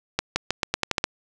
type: accelerating click train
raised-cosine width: 0.2 ms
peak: -4 dBFS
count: 9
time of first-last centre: 0.19-1.041 s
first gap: 170 ms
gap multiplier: 0.86
effects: none

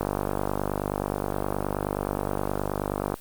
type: click train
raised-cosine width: 1 ms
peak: -11 dBFS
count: 156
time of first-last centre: 0.01-3.141 s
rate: 49.5 Hz
effects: white hiss -48 dBFS RMS until 3.2 s + Opus 32 kbps

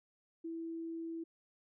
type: tone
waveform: sine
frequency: 329.6 Hz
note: E4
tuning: in tune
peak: -39 dBFS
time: 0.44-1.24 s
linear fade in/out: 10 ms
effects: none

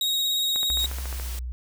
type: tone with vibrato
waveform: 40% pulse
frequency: 3776 Hz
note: A#7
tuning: 22 cents sharp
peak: -21 dBFS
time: 0.01-0.86 s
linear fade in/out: 2 ms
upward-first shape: sine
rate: 17 Hz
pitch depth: 16 cents each way
type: click train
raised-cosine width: 0.5 ms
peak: -22 dBFS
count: 10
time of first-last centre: 0.56-1.198 s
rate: 14.1 Hz
type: tone with pitch glide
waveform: sine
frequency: 64.5 to 61.27 Hz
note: C2 to B1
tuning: -24 to -13 cents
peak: -29 dBFS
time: 0.7-1.52 s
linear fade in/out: 0 ms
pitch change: -89 cents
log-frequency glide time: 0.94-1.29 s
type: noise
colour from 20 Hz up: white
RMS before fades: -39 dBFS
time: 0.79-1.39 s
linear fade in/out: 0 ms
effects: none

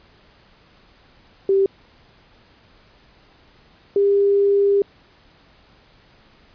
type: tone pair in turn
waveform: sine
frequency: 390 / 400.7 Hz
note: G4 / G4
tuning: -9 / +38 cents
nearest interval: unison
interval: 47 cents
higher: second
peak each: -13 dBFS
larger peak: neither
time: 1.49-1.66 / 3.96-4.82 s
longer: second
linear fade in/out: 2 ms
effects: pink hiss -53 dBFS RMS until 6.54 s + resampled to 11025 Hz

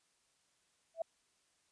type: tone with exponential growth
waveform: sine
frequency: 659.3 Hz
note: E5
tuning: in tune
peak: -30 dBFS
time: 0.94-1.02 s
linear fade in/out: 5 ms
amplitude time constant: 16 ms
effects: white hiss -75 dBFS RMS until 1.71 s + resampled to 22050 Hz

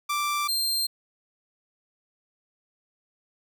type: tone pair in turn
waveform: sawtooth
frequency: 1174.7 / 4175 Hz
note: D6 / C8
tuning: 0 / -5 cents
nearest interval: octave + minor seventh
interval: 2195 cents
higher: second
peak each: -21 dBFS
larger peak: neither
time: 0.09-0.48 / 0.48-0.87 s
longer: neither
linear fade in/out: 10 ms
effects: none

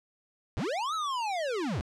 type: linear two-way sweep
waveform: square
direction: up then down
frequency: 58.7 to 1327 to 58.7 Hz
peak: -30 dBFS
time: 0.57-1.81 s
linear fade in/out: 0 ms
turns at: 0.94 s
effects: low-pass 6000 Hz 12 dB/octave + 12-bit

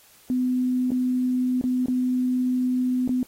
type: tone with dropouts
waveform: sine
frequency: 252.3 Hz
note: B3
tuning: 37 cents sharp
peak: -20 dBFS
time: 0.3-3.23 s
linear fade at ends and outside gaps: 1 ms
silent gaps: 0.906-0.917 / 1.613-1.639 / 1.859-1.883 / 3.077-3.092 s
effects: white hiss -54 dBFS RMS until 3.27 s + AAC 48 kbps

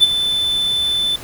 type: tone with ADSR envelope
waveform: triangle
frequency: 3520 Hz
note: A7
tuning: in tune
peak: -3 dBFS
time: 0-1.16 s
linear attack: 32 ms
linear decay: 25 ms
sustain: -11 dB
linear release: 5 ms
effects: pink hiss -35 dBFS RMS until 1.23 s

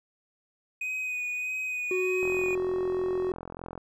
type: tone with vibrato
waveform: triangle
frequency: 2494 Hz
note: D#7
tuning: 3 cents sharp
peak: -28 dBFS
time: 0.81-2.55 s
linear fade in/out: 5 ms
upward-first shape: sine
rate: 1.6 Hz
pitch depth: 21 cents each way
type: tone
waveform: triangle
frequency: 370 Hz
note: F#4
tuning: in tune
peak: -24 dBFS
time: 1.91-3.32 s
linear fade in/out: 2 ms
type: click train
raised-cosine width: 1 ms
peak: -25 dBFS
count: 68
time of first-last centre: 2.23-3.777 s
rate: 43.3 Hz
effects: none

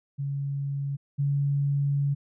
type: tone pair in turn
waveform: sine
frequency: 140 / 141.38 Hz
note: C#3 / C#3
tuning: +18 / +34 cents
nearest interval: unison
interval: 16 cents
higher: second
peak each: -27 / -22 dBFS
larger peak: second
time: 0.18-0.97 / 1.18-2.15 s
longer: second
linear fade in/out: 20 ms
effects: none

